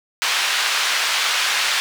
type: band-pass noise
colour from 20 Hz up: white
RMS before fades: -20 dBFS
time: 0.22-1.8 s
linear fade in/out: 0 ms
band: 1100 to 3800 Hz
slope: 12 dB/octave
effects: none

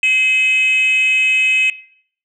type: tone with frequency modulation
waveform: sine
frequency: 2553 Hz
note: D#7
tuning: 44 cents sharp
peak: -9 dBFS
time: 0.03-1.7 s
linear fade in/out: 2 ms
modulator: 480 Hz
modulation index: 0.44
effects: noise-tail reverb RT60 0.6 s tail -19 dB re dry + tanh soft clip ceiling -9 dBFS

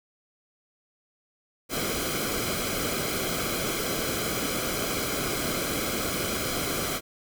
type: noise with comb filter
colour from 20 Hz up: pink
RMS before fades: -29 dBFS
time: 1.69-7.01 s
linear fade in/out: 50 ms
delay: 1.1 ms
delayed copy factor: -0.7
effects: none

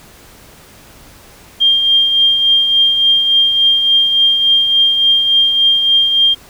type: tone with tremolo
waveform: sine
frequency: 3200 Hz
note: G7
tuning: 35 cents sharp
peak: -6 dBFS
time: 1.6-6.35 s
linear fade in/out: 20 ms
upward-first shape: triangle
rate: 3.5 Hz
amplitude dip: 50%
effects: pink hiss -41 dBFS RMS until 6.49 s

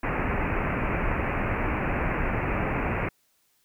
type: low-pass noise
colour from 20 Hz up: pink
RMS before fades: -27 dBFS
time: 0.03-3.09 s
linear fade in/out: 5 ms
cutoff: 2600 Hz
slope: 96 dB/octave
effects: white hiss -68 dBFS RMS until 3.64 s

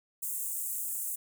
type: high-pass noise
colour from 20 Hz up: pink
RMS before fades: -35 dBFS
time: 0.22-1.16 s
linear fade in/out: 10 ms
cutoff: 7600 Hz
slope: 48 dB/octave
effects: none

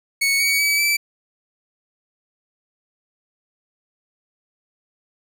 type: tone with pitch steps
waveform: sawtooth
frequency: 2217 / 2251 / 2285 / 2319 Hz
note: C#7 / C#7 / D7 / D7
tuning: 0 / +26 / -48 / -22 cents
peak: -13 dBFS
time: 0.21-0.97 s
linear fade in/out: 10 ms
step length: 190 ms
effects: none

